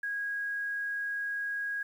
sine tone with quantisation, 1645 Hz, G#6, 17 cents flat, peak -31 dBFS, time 0.03-1.83 s, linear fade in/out 5 ms, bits 10, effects none

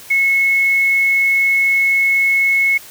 sine tone with quantisation, 2188 Hz, C#7, 23 cents flat, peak -11 dBFS, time 0.1-2.78 s, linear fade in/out 10 ms, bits 6, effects white hiss -38 dBFS RMS until 2.9 s

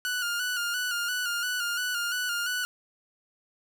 sawtooth tone with vibrato, 1446 Hz, F#6, 40 cents flat, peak -24 dBFS, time 0.05-2.65 s, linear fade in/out 0 ms, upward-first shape square, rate 2.9 Hz, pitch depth 44 cents each way, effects none

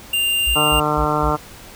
square tone, 2793 Hz, F7, 1 cent flat, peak -17 dBFS, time 0.13-0.8 s, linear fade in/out 5 ms
sine tone bursts, 59.3 Hz, A#1, 30 cents sharp, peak -19 dBFS, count 4, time 0.46-1.312 s, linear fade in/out 20 ms, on 93 ms, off 160 ms
harmonic tone, 150.6 Hz, D3, 44 cents sharp, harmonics 1 / 2 / 3 / 4 / 5 / 6 / 7 / 8 / 9, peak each -25 / -25 / -25 / -25 / -25 / -25 / -25 / -25 / -25 dBFS, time 0.55-1.37 s, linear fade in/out 20 ms
effects pink hiss -40 dBFS RMS until 1.75 s

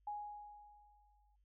sine tone with exponential decay, 830.6 Hz, G#5, in tune, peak -39 dBFS, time 0.07-1.36 s, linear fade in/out 5 ms, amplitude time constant 280 ms, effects noise-tail reverb RT60 0.1 s tail -19 dB re dry + added 50 Hz sine -70 dBFS peak until 1.44 s

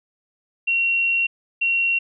sine tone pair in turn, 2739 / 2739 Hz, F7 / F7, -34 / -34 cents, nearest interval unison, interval 0 cents, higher neither, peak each -17 dBFS, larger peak neither, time 0.67-1.27 / 1.61-1.99 s, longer first, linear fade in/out 10 ms, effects none

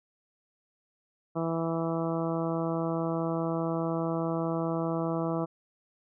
harmonic tone, 164.81 Hz, E3, in tune, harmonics 1 / 2 / 3 / 4 / 5 / 6 / 7 / 8, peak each -32 / -32 / -35 / -35 / -41 / -42 / -40 / -44 dBFS, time 1.35-5.46 s, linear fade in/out 20 ms, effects none

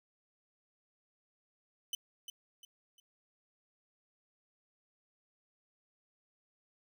sawtooth tone with echo, 3025 Hz, F#7, 38 cents sharp, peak -31 dBFS, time 1.93-1.95 s, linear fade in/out 2 ms, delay 350 ms, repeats 3, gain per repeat -9 dB, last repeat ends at 3 s, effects none

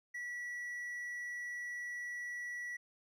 triangle tone, 1944 Hz, B6, 28 cents flat, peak -38 dBFS, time 0.14-2.77 s, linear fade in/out 10 ms, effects none

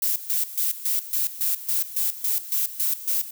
violet noise with tremolo, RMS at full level -23 dBFS, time 0.02-3.31 s, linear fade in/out 5 ms, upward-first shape square, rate 3.6 Hz, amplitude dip 80%, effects none

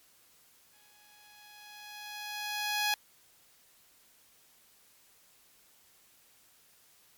10% pulse tone with exponential growth, 835 Hz, G#5, 9 cents sharp, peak -18 dBFS, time 0.73-2.94 s, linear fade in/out 1 ms, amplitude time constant 480 ms, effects white hiss -63 dBFS RMS until 7.17 s + MP3 96 kbps

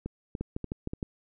two click trains, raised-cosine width 3 ms, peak -19 / -21 dBFS, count 5 / 4, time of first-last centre 0.41-1.028 / 0.06-0.935 s, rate 6.47 / 3.43 Hz, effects none

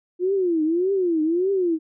sine tone with vibrato, 349.2 Hz, F4, in tune, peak -18 dBFS, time 0.19-1.79 s, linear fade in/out 50 ms, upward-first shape triangle, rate 1.7 Hz, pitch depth 240 cents each way, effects none

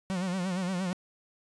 45% pulse tone with vibrato, 183.9 Hz, F#3, 10 cents flat, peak -29 dBFS, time 0.1-0.93 s, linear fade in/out 0 ms, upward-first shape sine, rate 8.6 Hz, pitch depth 88 cents each way, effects resampled to 22050 Hz

